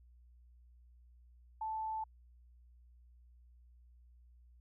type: tone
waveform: sine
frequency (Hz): 877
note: A5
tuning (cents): -6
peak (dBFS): -36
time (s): 1.61-2.04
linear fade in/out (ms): 5
effects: added 60 Hz sine -59 dBFS peak until 4.6 s